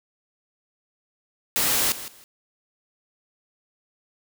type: noise with echo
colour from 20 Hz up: white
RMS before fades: -22 dBFS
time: 1.56-1.92 s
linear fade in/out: 0 ms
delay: 160 ms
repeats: 2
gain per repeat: -14 dB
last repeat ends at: 2.24 s
effects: none